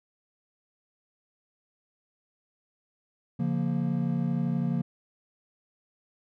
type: chord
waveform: triangle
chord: Bb minor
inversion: first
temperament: equal with one note detuned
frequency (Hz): 142.16 / 174.61 / 233.1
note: Db3 / F3 / Bb3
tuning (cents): +44 / 0 / 0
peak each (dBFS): -28 / -27 / -28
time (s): 3.39-4.82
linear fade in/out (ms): 10
effects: none